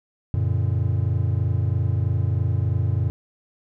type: chord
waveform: triangle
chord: Gb augmented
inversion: none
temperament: just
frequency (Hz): 92.5 / 115.62 / 144.53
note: Gb2 / Bb2 / D3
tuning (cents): 0 / -14 / -27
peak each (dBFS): -20 / -21 / -26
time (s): 0.34-3.1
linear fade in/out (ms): 0
effects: none